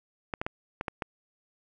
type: clicks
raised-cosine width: 0.5 ms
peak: -16 dBFS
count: 6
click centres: 0.338 / 0.415 / 0.465 / 0.811 / 0.882 / 1.022 s
effects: none